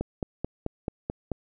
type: click train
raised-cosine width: 2 ms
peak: -15 dBFS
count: 7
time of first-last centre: 0.01-1.317 s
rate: 4.59 Hz
effects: none